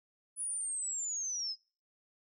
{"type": "linear sweep", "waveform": "sine", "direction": "down", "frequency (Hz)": [9970, 5010], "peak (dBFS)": -34, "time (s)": [0.36, 1.56], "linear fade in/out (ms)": 50, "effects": ["noise-tail reverb RT60 0.4 s tail -26 dB re dry"]}